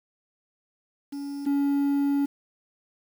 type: tone pair in turn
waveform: triangle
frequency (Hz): 282 / 282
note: C#4 / C#4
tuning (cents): +30 / +30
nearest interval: unison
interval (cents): 0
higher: neither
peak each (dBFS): -29 / -19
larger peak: second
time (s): 1.12-1.46 / 1.46-2.26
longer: second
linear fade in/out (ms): 10
effects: 8-bit